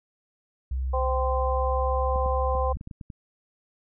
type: tone with pitch glide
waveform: sine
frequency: 64.7 to 67.25 Hz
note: C2 to C2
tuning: -19 to +48 cents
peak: -25 dBFS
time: 0.71-2.76 s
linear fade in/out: 5 ms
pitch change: +67 cents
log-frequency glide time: 0.86-2.29 s
type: harmonic tone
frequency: 259 Hz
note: C4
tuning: 17 cents flat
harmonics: 2 / 3 / 4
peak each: -27 / -30 / -29 dBFS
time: 0.93-2.73 s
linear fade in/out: 10 ms
type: clicks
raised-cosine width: 5 ms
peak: -26 dBFS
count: 9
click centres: 2.159 / 2.261 / 2.552 / 2.769 / 2.811 / 2.874 / 2.912 / 3.012 / 3.102 s
effects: none